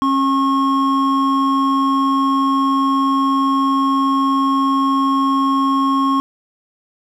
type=tone pair together; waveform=triangle; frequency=271.7 / 1086.8 Hz; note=C#4 / C#6; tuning=-35 / -35 cents; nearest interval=2 octaves; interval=2400 cents; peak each=-14 dBFS; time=0.02-6.2 s; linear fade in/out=0 ms; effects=none